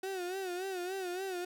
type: tone with vibrato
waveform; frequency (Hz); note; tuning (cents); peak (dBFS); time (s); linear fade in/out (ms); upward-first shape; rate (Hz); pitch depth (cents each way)
35% pulse; 370; F#4; 0; -34; 0.03-1.45; 5; sine; 3.5; 88
effects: none